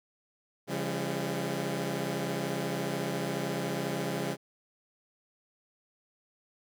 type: tone cluster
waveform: 15% pulse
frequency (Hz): 138.5 / 170.7 / 200.7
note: C#3 / F3 / G3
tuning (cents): -1 / -39 / +41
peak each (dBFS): -29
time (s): 0.67-4.37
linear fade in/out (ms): 50
effects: none